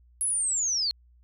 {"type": "linear sweep", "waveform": "sine", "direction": "down", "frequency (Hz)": [10700, 4186], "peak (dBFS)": -24, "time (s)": [0.21, 0.91], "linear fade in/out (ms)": 0, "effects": ["added 60 Hz sine -55 dBFS peak until 1.23 s"]}